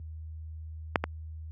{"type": "clicks", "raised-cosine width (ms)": 0.5, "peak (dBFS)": [-6, -13], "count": 2, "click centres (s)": [0.958, 1.04], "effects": ["added 79 Hz sine -33 dBFS peak until 1.51 s", "high-pass 100 Hz 12 dB/octave"]}